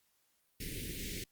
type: band-stop noise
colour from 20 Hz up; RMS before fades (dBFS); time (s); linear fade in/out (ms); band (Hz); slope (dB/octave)
pink; -41; 0.6-1.24; 5; 450 to 1900; 48
effects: white hiss -75 dBFS RMS until 1.31 s + Opus 48 kbps